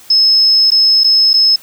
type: tone with dropouts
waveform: sine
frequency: 5190 Hz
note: E8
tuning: 28 cents flat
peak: -6 dBFS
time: 0.1-1.56 s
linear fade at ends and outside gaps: 5 ms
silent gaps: 0.705-0.717 / 1.036-1.043 / 1.333-1.339 s
effects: white hiss -40 dBFS RMS until 1.62 s